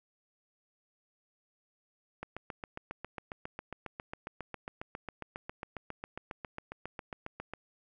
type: click train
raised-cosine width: 0.5 ms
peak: -24 dBFS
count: 40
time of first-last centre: 2.23-7.536 s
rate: 7.35 Hz
effects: none